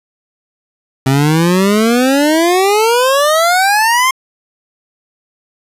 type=exponential sweep; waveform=25% pulse; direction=up; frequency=130.81 to 1069 Hz; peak=-5 dBFS; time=1.06-4.11 s; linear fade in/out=5 ms; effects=resampled to 32000 Hz + 7-bit